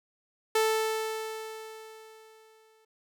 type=tone with exponential decay; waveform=sawtooth; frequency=440 Hz; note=A4; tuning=in tune; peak=-18 dBFS; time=0.55-2.85 s; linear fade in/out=5 ms; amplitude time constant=500 ms; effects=none